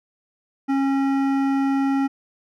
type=tone with hard clipping; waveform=sine; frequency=273 Hz; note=C#4; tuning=26 cents flat; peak=-20 dBFS; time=0.68-2.08 s; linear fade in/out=20 ms; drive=13 dB; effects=none